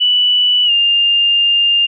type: tone with pitch glide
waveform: sine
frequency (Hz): 2964 to 2806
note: F#7 to F7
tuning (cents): +2 to +8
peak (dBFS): -9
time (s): 0-1.87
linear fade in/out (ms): 20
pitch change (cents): -94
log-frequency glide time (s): 0.65-0.71
effects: none